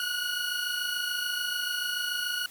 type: tone pair together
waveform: 20% pulse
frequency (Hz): 1442.1 / 1469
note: F#6 / F#6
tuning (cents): -45 / -13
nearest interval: unison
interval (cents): 32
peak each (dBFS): -27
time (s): 0-2.46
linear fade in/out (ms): 2
effects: white hiss -50 dBFS RMS until 2.5 s